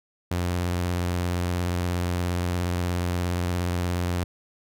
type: tone with vibrato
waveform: sawtooth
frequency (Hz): 88.4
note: F2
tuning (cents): +22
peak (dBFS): -20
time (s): 0.31-4.24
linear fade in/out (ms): 5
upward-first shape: square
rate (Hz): 17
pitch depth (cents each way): 26
effects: none